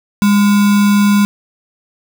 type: tone with sample-and-hold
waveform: sine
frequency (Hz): 203.8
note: G#3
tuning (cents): -32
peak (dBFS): -7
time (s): 0.22-1.25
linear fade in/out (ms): 0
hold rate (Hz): 1225
effects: none